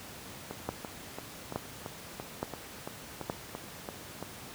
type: two click trains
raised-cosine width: 1 ms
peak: -17 / -23 dBFS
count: 4 / 12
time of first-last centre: 0.69-3.299 / 0.51-4.226 s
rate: 1.15 / 2.96 Hz
effects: pink hiss -46 dBFS RMS until 4.54 s + high-pass 80 Hz 12 dB/octave